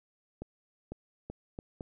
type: accelerating click train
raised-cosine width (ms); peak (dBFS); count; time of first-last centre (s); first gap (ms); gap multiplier
2; -26; 5; 0.42-1.808; 500; 0.76
effects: none